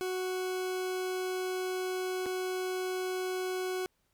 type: tone with dropouts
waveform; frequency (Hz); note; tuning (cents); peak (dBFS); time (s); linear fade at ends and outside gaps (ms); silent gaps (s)
40% pulse; 370; F#4; 0; -31; 0.01-3.86; 0; 2.259-2.264
effects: pink hiss -75 dBFS RMS until 4.13 s